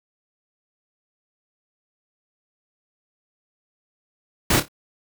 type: noise with echo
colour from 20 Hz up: pink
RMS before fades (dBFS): -18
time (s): 4.5-4.6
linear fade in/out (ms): 5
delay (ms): 28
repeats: 3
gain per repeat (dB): -11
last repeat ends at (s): 4.684
effects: none